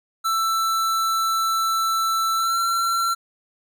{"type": "tone with pitch glide", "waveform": "square", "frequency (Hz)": [1330, 1356.4], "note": ["E6", "E6"], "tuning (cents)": [15, 49], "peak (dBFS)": -20, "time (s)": [0.24, 3.15], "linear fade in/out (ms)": 20, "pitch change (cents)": 34, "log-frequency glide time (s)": [2.35, 2.58], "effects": []}